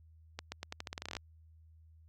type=accelerating click train; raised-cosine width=0.2 ms; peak=-22 dBFS; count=15; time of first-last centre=0.39-1.168 s; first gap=130 ms; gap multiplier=0.85; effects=added 80 Hz sine -57 dBFS peak until 2.08 s + Opus 48 kbps